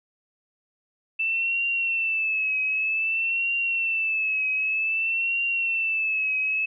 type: tone with vibrato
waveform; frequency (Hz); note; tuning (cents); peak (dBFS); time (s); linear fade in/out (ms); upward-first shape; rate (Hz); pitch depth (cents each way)
sine; 2651; E7; +9; -22; 1.19-6.66; 10; triangle; 0.53; 77
effects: none